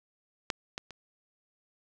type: clicks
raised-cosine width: 0.2 ms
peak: -11 / -18 / -27 dBFS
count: 3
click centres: 0.502 / 0.779 / 0.907 s
effects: none